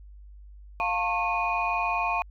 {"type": "tone cluster", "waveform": "sine", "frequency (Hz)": [702, 896, 1089, 2469], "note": ["F5", "A5", "C#6", "D#7"], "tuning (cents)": [9, 31, -31, -14], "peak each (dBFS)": -29, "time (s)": [0.8, 2.22], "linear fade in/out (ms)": 0, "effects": ["tanh soft clip ceiling -15 dBFS", "added 50 Hz sine -44 dBFS peak until 2.3 s"]}